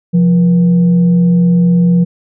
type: tone with frequency modulation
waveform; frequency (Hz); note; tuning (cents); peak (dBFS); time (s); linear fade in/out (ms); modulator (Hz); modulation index
sine; 174.61; F3; 0; -6; 0.13-2.05; 20; 305; 0.26
effects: none